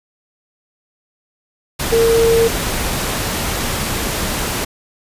sine tone in noise, 458.4 Hz, A#4, 29 cents flat, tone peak -10 dBFS, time 1.92-2.48 s, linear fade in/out 10 ms, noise pink, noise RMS -20 dBFS, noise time 1.79-4.65 s, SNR +7 dB, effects resampled to 32000 Hz

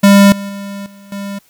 square tone with level steps, 199.6 Hz, G3, 32 cents sharp, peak -4 / -22 / -24 / -37 / -22 dBFS, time 0.03-1.39 s, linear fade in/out 10 ms, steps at 0.32 / 0.49 / 0.86 / 1.12 s, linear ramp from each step 2 ms, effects white hiss -52 dBFS RMS until 1.49 s

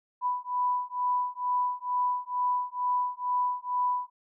sine beating tone pair, 990 / 992.2 Hz, B5 / B5, +4 / +8 cents, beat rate 2.2 Hz, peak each -29 dBFS, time 0.21-4.1 s, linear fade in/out 50 ms, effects none

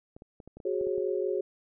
clicks, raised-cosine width 2 ms, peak -33 dBFS, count 9, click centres 0.165 / 0.221 / 0.402 / 0.476 / 0.57 / 0.602 / 0.812 / 0.87 / 0.98 s
sine chord, F# suspended second, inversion none, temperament equal with one note detuned, 370 / 415.3 / 544.5 Hz, F#4 / G#4 / C#5, 0 / 0 / -31 cents, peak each -30 / -31 / -34 dBFS, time 0.65-1.41 s, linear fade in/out 5 ms
effects none

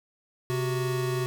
square tone pair together, 130.81 / 370.3 Hz, C3 / F#4, 0 / +1 cents, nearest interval octave + tritone, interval 1801 cents, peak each -29 / -30 dBFS, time 0.5-1.26 s, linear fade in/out 0 ms, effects none

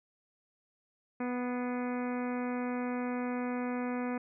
harmonic tone with a mistuned harmonic, 246.9 Hz, B3, in tune, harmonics 1 / 2 / 3 / 4 / 5 / 6 / 7 / 8 / 9 / 10, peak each -33 / -39 / -43 / -45 / -47 / -49 / -50 / -51 / -52 / -53 dBFS, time 1.2-4.18 s, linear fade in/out 5 ms, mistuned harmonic 8, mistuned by +57 cents, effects none

